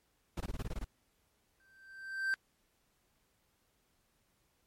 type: noise bursts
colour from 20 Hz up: brown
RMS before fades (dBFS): -37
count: 9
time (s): 0.37-0.845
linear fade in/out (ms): 5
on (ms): 35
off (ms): 20
type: tone with exponential growth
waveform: triangle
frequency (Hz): 1562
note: G6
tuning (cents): -7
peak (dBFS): -26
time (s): 1.6-2.34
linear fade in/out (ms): 0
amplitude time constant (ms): 160
effects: pink hiss -75 dBFS RMS until 4.66 s + MP3 64 kbps